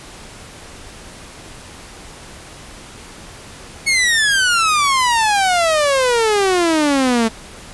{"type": "exponential sweep", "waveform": "sawtooth", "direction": "down", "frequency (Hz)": [2217, 220.1], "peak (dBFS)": -9, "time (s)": [3.86, 7.29], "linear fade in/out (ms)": 20, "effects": ["pink hiss -37 dBFS RMS until 7.73 s", "resampled to 24000 Hz"]}